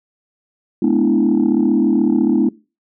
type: chord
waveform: sine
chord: E dominant seventh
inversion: first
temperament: equal with one note detuned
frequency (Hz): 212.5 / 246.9 / 293.7 / 329.6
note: G#3 / B3 / D4 / E4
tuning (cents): +40 / 0 / 0 / 0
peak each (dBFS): -16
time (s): 0.82-2.49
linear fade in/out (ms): 5
effects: noise-tail reverb RT60 0.3 s tail -21 dB re dry + tanh soft clip ceiling -6 dBFS